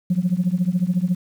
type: tone with tremolo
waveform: sine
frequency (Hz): 180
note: F#3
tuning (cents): -47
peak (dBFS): -12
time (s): 0.1-1.15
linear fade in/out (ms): 5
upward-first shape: triangle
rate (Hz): 14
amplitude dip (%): 100
effects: tanh soft clip ceiling -11 dBFS + 8-bit